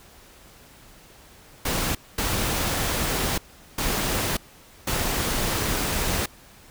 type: noise bursts at uneven times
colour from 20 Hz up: pink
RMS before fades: -25 dBFS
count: 4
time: 1.65-1.95 / 2.18-3.38 / 3.78-4.37 / 4.87-6.26 s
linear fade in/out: 5 ms
effects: pink hiss -50 dBFS RMS until 6.7 s